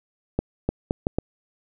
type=accelerating click train; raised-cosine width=2 ms; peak=-8 dBFS; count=5; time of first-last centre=0.39-1.186 s; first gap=300 ms; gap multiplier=0.73; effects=none